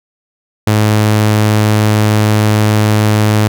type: tone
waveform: sawtooth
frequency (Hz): 106.6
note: G#2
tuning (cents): +46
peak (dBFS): -4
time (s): 0.67-3.48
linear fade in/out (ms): 5
effects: none